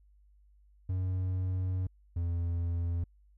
triangle tone pair in turn, 92.5 / 85.49 Hz, F#2 / F2, 0 / -36 cents, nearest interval minor second, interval 136 cents, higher first, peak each -27 dBFS, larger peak neither, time 0.89-1.87 / 2.16-3.04 s, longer first, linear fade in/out 5 ms, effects added 50 Hz sine -59 dBFS peak until 3.37 s

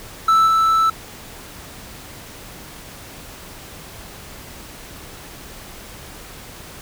triangle tone with level steps, 1318.5 Hz, E6, in tune, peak -9 / -11 dBFS, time 0.28-0.9 s, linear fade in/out 5 ms, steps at 0.46 s, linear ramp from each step 20 ms, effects pink hiss -38 dBFS RMS until 6.81 s

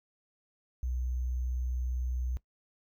sine tone with sample-and-hold, 62.4 Hz, B1, 19 cents sharp, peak -30 dBFS, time 0.83-2.37 s, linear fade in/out 0 ms, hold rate 6300 Hz, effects noise-tail reverb RT60 0.1 s tail -19 dB re dry

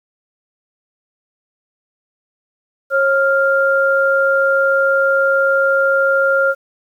sine tone pair together, 543.6 / 1396.9 Hz, C#5 / F6, -34 / 0 cents, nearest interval octave + major third, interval 1634 cents, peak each -14 dBFS, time 2.9-6.55 s, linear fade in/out 50 ms, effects 8-bit

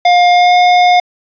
square tone with pitch glide, 709 to 716.8 Hz, F5 to F5, +26 to +45 cents, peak -6 dBFS, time 0.05-1 s, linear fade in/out 5 ms, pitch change +19 cents, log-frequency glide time 0.31-0.55 s, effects resampled to 11025 Hz + 7-bit

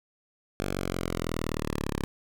5% pulse exponential sweep, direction down, 48.7 to 34.26 Hz, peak -18 dBFS, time 0.6-2.04 s, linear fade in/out 0 ms, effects none

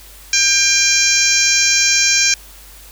harmonic tone with a mistuned harmonic, 797 Hz, G5, 28 cents sharp, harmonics 2 / 3 / 4 / 5 / 6 / 7 / 8 / 9, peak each -22 / -17 / -26 / -22 / -23 / -16 / -17 / -22 dBFS, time 0.33-2.34 s, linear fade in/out 2 ms, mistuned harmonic 5, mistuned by +35 cents, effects added 50 Hz sine -41 dBFS peak until 2.91 s + white hiss -41 dBFS RMS until 2.91 s

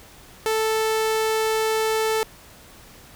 sawtooth tone, 440 Hz, A4, in tune, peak -16 dBFS, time 0.46-2.23 s, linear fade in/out 0 ms, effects pink hiss -47 dBFS RMS until 3.15 s

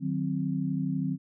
sine chord, C diminished, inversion first, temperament equal with one note detuned, 152.8 / 185 / 261.6 Hz, Eb3 / Gb3 / C4, -31 / 0 / 0 cents, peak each -31 dBFS, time 0-1.18 s, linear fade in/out 50 ms, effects none

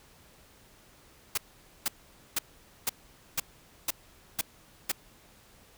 white noise bursts, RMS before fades -28 dBFS, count 8, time 1.35-4.918 s, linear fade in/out 5 ms, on 26 ms, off 480 ms, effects pink hiss -58 dBFS RMS until 5.77 s

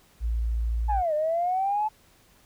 sine tone, 57 Hz, A#1, 38 cents flat, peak -23 dBFS, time 0.2-1.03 s, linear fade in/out 50 ms
sine linear two-way sweep, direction down then up, 870 to 595 to 870 Hz, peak -22 dBFS, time 0.88-1.89 s, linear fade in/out 20 ms, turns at 1.14 s
effects tanh soft clip ceiling -16 dBFS + pink hiss -59 dBFS RMS until 2.45 s

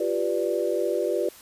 sine chord, G dominant seventh, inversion third, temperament equal, 349.2 / 392 / 493.9 / 587.3 Hz, F4 / G4 / B4 / D5, 0 / 0 / 0 / 0 cents, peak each -28 dBFS, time 0-1.29 s, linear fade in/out 5 ms, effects white hiss -48 dBFS RMS until 1.41 s + resampled to 32000 Hz

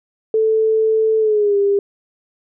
sine tone with pitch glide, 440 to 401.2 Hz, A4 to G4, 0 to +40 cents, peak -12 dBFS, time 0.34-1.79 s, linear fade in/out 2 ms, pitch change -160 cents, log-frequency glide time 1.19-1.57 s, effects none

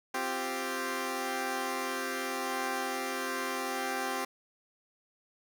10% pulse chord, C suspended fourth, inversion none, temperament equal, 261.6 / 349.2 / 392 Hz, C4 / F4 / G4, 0 / 0 / 0 cents, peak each -28 / -31 / -27 dBFS, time 0.14-4.25 s, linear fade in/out 5 ms, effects none

